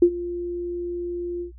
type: tone with ADSR envelope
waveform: sine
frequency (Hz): 349.2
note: F4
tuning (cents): 0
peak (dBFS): -8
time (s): 0.02-1.52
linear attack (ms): 5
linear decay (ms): 70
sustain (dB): -18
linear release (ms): 110
effects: noise-tail reverb RT60 0.1 s tail -25 dB re dry + added 60 Hz sine -41 dBFS peak until 1.58 s